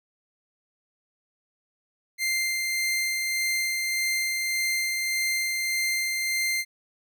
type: tone with tremolo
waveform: sawtooth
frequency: 2093 Hz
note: C7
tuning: in tune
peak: -20 dBFS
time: 2.18-6.65 s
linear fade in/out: 50 ms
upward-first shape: sine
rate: 1.7 Hz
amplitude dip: 25%
effects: none